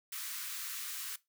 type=high-pass noise; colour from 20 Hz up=white; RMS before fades=-41 dBFS; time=0.12-1.16 s; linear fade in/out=5 ms; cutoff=1100 Hz; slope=48 dB/octave; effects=noise-tail reverb RT60 0.2 s tail -19 dB re dry